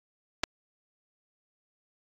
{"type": "clicks", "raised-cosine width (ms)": 0.2, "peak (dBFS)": -10, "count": 2, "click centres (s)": [0.435, 0.438], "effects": ["AAC 48 kbps"]}